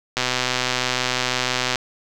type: click train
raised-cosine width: 0.2 ms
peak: -3 dBFS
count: 201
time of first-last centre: 0.17-1.757 s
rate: 126 Hz
effects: none